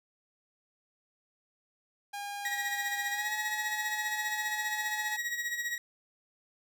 sawtooth tone with pitch glide, 811 to 851.3 Hz, G#5 to G#5, -41 to +43 cents, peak -33 dBFS, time 2.13-5.17 s, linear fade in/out 10 ms, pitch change +84 cents, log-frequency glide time 3.11-3.32 s
40% pulse tone with tremolo, 1906 Hz, A#6, 38 cents sharp, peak -29 dBFS, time 2.45-5.78 s, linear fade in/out 2 ms, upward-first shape sine, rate 15 Hz, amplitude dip 60%
effects none

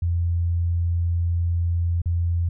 sine tone with dropouts, 85.6 Hz, F2, 34 cents flat, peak -19 dBFS, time 0.02-2.49 s, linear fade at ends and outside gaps 5 ms, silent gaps 2.018-2.057 s, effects none

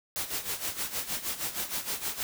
white noise with tremolo, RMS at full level -31 dBFS, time 0.16-2.23 s, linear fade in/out 0 ms, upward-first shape sine, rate 6.4 Hz, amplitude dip 75%, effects none

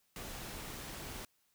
pink noise, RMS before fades -45 dBFS, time 0.16-1.25 s, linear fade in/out 2 ms, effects white hiss -75 dBFS RMS until 1.54 s

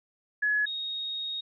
sine tone pair in turn, 1694 / 3742 Hz, G#6 / A#7, +34 / +6 cents, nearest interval octave + major second, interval 1372 cents, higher second, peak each -23 / -31 dBFS, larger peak first, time 0.42-0.66 / 0.66-1.41 s, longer second, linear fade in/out 10 ms, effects none

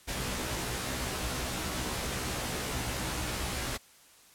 pink noise with comb filter, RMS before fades -34 dBFS, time 0.07-3.78 s, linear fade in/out 20 ms, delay 16 ms, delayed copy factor +0.8, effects white hiss -58 dBFS RMS until 4.34 s + low-pass 12000 Hz 12 dB/octave

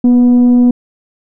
sine tone with frequency modulation, 244.3 Hz, B3, 19 cents flat, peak -3 dBFS, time 0.04-0.71 s, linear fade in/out 5 ms, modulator 250 Hz, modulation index 0.22, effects tanh soft clip ceiling -2 dBFS

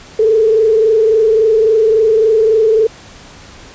sine tone with frequency modulation, 440 Hz, A4, in tune, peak -7 dBFS, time 0.19-2.87 s, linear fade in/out 5 ms, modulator 23.6 Hz, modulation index 0.74, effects pink hiss -37 dBFS RMS until 3.74 s + resampled to 16000 Hz

